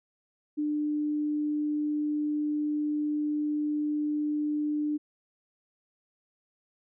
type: tone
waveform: sine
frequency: 298.7 Hz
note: D4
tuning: 29 cents sharp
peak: -26 dBFS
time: 0.57-4.98 s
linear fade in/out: 20 ms
effects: none